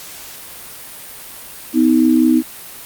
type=tone pair together; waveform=sine; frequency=251.2 / 316.5 Hz; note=B3 / D#4; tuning=+30 / +30 cents; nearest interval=major third; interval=400 cents; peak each=-12 dBFS; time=1.73-2.43 s; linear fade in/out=50 ms; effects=white hiss -34 dBFS RMS until 2.85 s + Opus 48 kbps